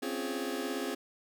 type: chord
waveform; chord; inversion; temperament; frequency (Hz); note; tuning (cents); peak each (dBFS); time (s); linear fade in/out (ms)
sawtooth; Db major seventh; third; just; 259.9 / 277.2 / 346.5 / 415.8; C4 / Db4 / F4 / Ab4; -11 / 0 / -14 / +2; -34 / -35 / -35 / -34; 0.02-0.95; 10
effects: none